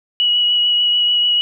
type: tone with vibrato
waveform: sine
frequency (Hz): 2922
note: F#7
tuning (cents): -22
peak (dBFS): -12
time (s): 0.2-1.41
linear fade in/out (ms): 0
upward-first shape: sine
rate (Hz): 6.8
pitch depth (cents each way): 13
effects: none